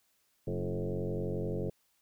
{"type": "tone with frequency modulation", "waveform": "sine", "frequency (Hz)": 160.7, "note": "E3", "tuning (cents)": -44, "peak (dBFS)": -31, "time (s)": [0.47, 1.7], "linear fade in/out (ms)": 5, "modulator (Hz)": 91.4, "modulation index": 4.1, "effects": ["white hiss -73 dBFS RMS until 2.01 s"]}